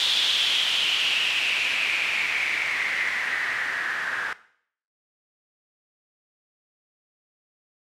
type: noise with low-pass filter sweep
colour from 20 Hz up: blue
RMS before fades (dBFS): -25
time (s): 0-4.33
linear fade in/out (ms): 0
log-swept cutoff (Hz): 3500 to 1600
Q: 5.9
effects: noise-tail reverb RT60 0.6 s tail -17 dB re dry